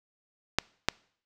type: clicks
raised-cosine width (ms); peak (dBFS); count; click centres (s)
0.2; -5; 2; 0.586 / 0.886
effects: noise-tail reverb RT60 0.6 s tail -25 dB re dry